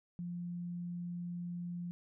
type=tone; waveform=sine; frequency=174.61 Hz; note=F3; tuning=in tune; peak=-38 dBFS; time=0.19-1.91 s; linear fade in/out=0 ms; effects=none